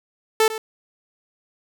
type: tone with echo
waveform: sawtooth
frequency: 440 Hz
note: A4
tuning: in tune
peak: -10 dBFS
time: 0.4-0.48 s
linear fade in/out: 2 ms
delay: 100 ms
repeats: 1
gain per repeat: -13 dB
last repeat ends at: 0.58 s
effects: none